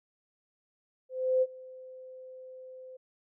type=tone with ADSR envelope; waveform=sine; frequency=515 Hz; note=C5; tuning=28 cents flat; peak=-21 dBFS; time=1.09-2.97 s; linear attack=330 ms; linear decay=42 ms; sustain=-23 dB; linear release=9 ms; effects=none